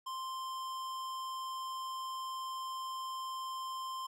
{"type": "tone with hard clipping", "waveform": "sine", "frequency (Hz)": 1046.5, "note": "C6", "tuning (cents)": 0, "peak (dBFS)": -40, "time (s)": [0.06, 4.07], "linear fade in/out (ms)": 10, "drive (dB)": 17, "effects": []}